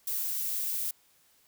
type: noise with high-pass filter sweep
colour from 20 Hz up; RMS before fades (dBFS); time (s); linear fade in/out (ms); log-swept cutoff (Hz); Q
violet; -32; 0.07-0.91; 5; 470 to 850; 0.83
effects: white hiss -65 dBFS RMS until 1.47 s